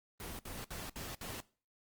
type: noise bursts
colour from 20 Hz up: pink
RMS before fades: -44 dBFS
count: 5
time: 0.2-1.402 s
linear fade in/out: 0 ms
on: 190 ms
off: 63 ms
effects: noise-tail reverb RT60 0.4 s tail -21 dB re dry + Opus 24 kbps